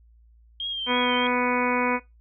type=tone with vibrato; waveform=sine; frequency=3206 Hz; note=G7; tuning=38 cents sharp; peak=-27 dBFS; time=0.6-1.27 s; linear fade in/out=2 ms; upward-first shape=triangle; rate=3.2 Hz; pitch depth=50 cents each way
type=harmonic tone; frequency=247.3 Hz; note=B3; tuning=3 cents sharp; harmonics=1 / 2 / 3 / 4 / 5 / 6 / 7 / 8 / 9 / 10; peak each=-27 / -27 / -35 / -27 / -35 / -32 / -37 / -37 / -30 / -33 dBFS; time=0.86-2 s; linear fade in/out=50 ms
effects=noise-tail reverb RT60 0.2 s tail -19 dB re dry + added 57 Hz sine -52 dBFS peak until 2.2 s